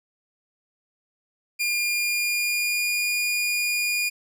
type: tone with pitch glide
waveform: sawtooth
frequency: 2411 to 2433 Hz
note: D7 to D#7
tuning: +45 to -39 cents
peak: -19 dBFS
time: 1.59-4.1 s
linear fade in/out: 20 ms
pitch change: +16 cents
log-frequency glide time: 1.76-3.05 s
effects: none